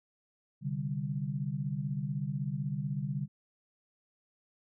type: chord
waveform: sine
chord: C suspended second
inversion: none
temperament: equal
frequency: 130.81 / 146.83 / 196 Hz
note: C3 / D3 / G3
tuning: 0 / 0 / 0 cents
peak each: -37 / -34 / -38 dBFS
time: 0.61-3.28 s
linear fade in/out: 50 ms
effects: none